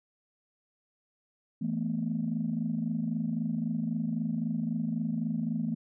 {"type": "chord", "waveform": "sine", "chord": "E suspended fourth", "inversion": "none", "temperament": "equal with one note detuned", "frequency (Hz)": [164.81, 220, 243.8], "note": ["E3", "A3", "B3"], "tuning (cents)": [0, 0, -22], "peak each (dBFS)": [-33, -31, -33], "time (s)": [1.61, 5.75], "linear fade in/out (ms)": 10, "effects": ["tanh soft clip ceiling -20 dBFS"]}